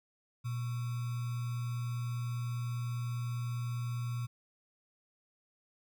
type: tone with sample-and-hold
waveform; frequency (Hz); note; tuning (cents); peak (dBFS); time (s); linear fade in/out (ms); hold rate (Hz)
sine; 120; B2; -49; -33; 0.44-4.27; 20; 1225
effects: none